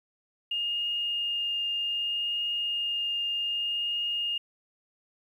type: tone with vibrato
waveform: sine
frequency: 2832 Hz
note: F7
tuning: 23 cents sharp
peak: -27 dBFS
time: 0.51-4.38 s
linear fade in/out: 5 ms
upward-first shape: triangle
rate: 0.64 Hz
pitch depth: 9 cents each way
effects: 10-bit